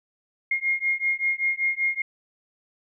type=beating tone pair; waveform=sine; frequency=2135 / 2140.2 Hz; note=C7 / C7; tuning=+34 / +39 cents; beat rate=5.2 Hz; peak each=-25 dBFS; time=0.51-2.02 s; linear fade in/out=5 ms; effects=none